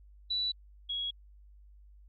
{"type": "tone pair in turn", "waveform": "sine", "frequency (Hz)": [3951, 3322], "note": ["B7", "G#7"], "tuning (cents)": [0, 0], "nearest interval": "minor third", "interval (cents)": 300, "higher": "first", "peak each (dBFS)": [-29, -32], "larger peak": "first", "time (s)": [[0.3, 0.52], [0.89, 1.11]], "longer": "neither", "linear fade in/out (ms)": 10, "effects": ["added 50 Hz sine -53 dBFS peak until 2.08 s", "Opus 48 kbps"]}